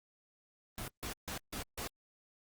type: noise bursts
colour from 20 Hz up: pink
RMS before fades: -41 dBFS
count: 5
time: 0.78-1.875 s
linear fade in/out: 0 ms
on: 99 ms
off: 150 ms
effects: Opus 24 kbps